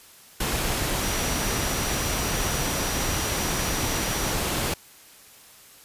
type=tone in noise; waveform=sine; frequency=5820 Hz; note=F#8; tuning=29 cents flat; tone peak=-35 dBFS; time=1.02-4.33 s; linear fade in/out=5 ms; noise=pink; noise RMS=-26 dBFS; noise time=0.4-4.74 s; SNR=-12 dB; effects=white hiss -50 dBFS RMS until 5.84 s + resampled to 32000 Hz